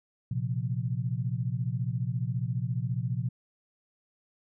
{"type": "chord", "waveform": "sine", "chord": "Bb suspended second", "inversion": "none", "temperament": "just", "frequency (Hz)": [116.54, 131.11, 174.81], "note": ["Bb2", "C3", "F3"], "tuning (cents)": [0, 4, 2], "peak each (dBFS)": [-31, -31, -36], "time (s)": [0.31, 3.29], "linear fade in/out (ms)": 5, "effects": []}